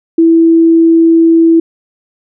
sine tone, 329.6 Hz, E4, in tune, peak -3 dBFS, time 0.18-1.6 s, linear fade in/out 5 ms, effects none

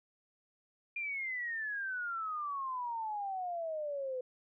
sine exponential sweep, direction down, 2423 to 500 Hz, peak -35 dBFS, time 0.96-4.21 s, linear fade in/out 5 ms, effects none

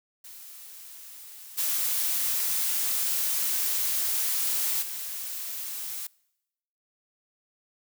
blue noise with level steps, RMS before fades -45 / -27 / -35 dBFS, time 0.24-6.07 s, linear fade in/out 5 ms, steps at 1.57 / 4.81 s, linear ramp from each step 20 ms, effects noise-tail reverb RT60 0.9 s tail -25 dB re dry

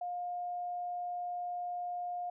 sine tone, 710 Hz, F5, 28 cents sharp, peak -35 dBFS, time 0.01-2.3 s, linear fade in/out 5 ms, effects none

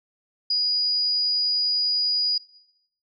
sine tone, 4905 Hz, D#8, 26 cents flat, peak -20 dBFS, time 0.5-2.38 s, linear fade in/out 5 ms, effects noise-tail reverb RT60 0.7 s tail -17 dB re dry

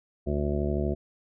harmonic tone, 72.6 Hz, D2, 19 cents flat, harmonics 1 / 2 / 3 / 4 / 5 / 6 / 7 / 8 / 9, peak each -29 / -33 / -32 / -40 / -31 / -43 / -39 / -40 / -36 dBFS, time 0.26-0.95 s, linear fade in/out 20 ms, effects none

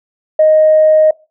sine tone, 622.3 Hz, D#5, in tune, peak -4 dBFS, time 0.39-1.11 s, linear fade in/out 5 ms, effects noise-tail reverb RT60 0.3 s tail -23 dB re dry + tanh soft clip ceiling 0 dBFS

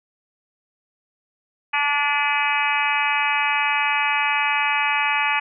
harmonic tone with a mistuned harmonic, 290 Hz, D4, 22 cents flat, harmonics 3 / 4 / 5 / 6 / 7 / 8 / 9 / 10, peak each -24 / -27 / -30 / -27 / -28 / -26 / -24 / -31 dBFS, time 1.73-5.4 s, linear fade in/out 10 ms, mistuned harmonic 9, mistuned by -48 cents, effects none

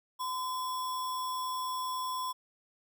sine tone with sample-and-hold, 1022 Hz, C6, 41 cents flat, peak -32 dBFS, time 0.19-2.33 s, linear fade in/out 20 ms, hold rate 4410 Hz, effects none

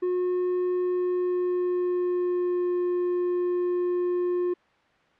triangle tone with pitch glide, 361.2 to 355.8 Hz, F#4 to F4, -42 to +32 cents, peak -21 dBFS, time 0.02-4.54 s, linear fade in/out 10 ms, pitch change -26 cents, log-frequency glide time 0.76-2.73 s, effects white hiss -61 dBFS RMS until 5.19 s + low-pass 2000 Hz 12 dB/octave

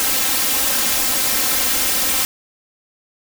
white noise with comb filter, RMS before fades -18 dBFS, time 0-2.25 s, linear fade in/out 0 ms, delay 3.8 ms, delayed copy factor +0.95, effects none

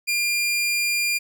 sawtooth tone, 2400 Hz, D7, 37 cents sharp, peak -17 dBFS, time 0.07-1.19 s, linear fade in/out 20 ms, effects none

